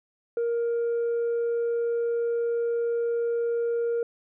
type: tone with tanh clipping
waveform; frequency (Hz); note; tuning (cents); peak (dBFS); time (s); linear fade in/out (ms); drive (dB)
sine; 468.5; A#4; +9; -24; 0.37-4.03; 2; 1
effects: none